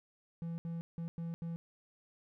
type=tone bursts at uneven times; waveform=triangle; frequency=167.3 Hz; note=E3; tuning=26 cents sharp; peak=-35 dBFS; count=5; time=0.42-0.58 / 0.65-0.81 / 0.98-1.08 / 1.18-1.34 / 1.42-1.56 s; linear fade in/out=0 ms; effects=none